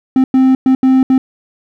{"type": "tone bursts at uneven times", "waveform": "triangle", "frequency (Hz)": 261.6, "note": "C4", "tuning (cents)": 0, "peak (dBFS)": -4, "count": 5, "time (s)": [[0.16, 0.24], [0.34, 0.55], [0.66, 0.75], [0.83, 1.03], [1.1, 1.18]], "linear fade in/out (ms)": 2, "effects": []}